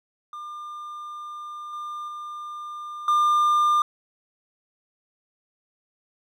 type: tone with level steps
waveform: triangle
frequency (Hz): 1200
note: D6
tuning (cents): +37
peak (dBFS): -32 / -29 / -31 / -15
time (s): 0.33-3.82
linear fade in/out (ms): 2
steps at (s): 1.73 / 2.08 / 3.08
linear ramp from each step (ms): 2
effects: none